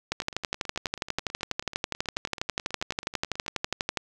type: two click trains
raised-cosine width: 0.2 ms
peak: -9 / -22 dBFS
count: 48 / 31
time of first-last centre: 0.12-3.972 / 0.22-3.463 s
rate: 12.2 / 9.25 Hz
effects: none